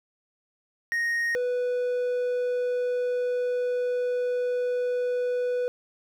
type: tone pair in turn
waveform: triangle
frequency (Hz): 1864.7 / 493.9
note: A#6 / B4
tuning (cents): 0 / 0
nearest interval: octave + major seventh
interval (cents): 2300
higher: first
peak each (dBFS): -22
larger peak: neither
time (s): 0.92-1.35 / 1.35-5.68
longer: second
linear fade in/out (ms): 0
effects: none